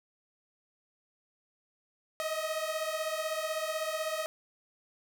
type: beating tone pair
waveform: sawtooth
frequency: 622 / 638 Hz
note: D#5 / D#5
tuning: -1 / +43 cents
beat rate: 16 Hz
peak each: -31 dBFS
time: 2.2-4.26 s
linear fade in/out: 0 ms
effects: none